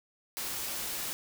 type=noise; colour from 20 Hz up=white; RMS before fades=-36 dBFS; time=0.37-1.13 s; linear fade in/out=0 ms; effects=none